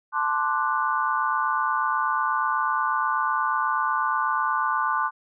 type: chord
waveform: sine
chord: D dominant seventh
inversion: second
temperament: equal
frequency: 880 / 1046.5 / 1174.7 / 1480 Hz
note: A5 / C6 / D6 / F#6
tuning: 0 / 0 / 0 / 0 cents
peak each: -28 / -26 / -26 / -28 dBFS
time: 0.12-5.11 s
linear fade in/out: 50 ms
effects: none